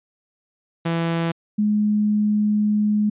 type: tone pair in turn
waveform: sawtooth / sine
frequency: 166.7 / 210 Hz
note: E3 / G#3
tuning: +20 / +19 cents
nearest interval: major third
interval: 399 cents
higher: second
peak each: -16 dBFS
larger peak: neither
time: 0.85-1.32 / 1.58-3.1 s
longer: second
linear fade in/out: 10 ms
effects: resampled to 8000 Hz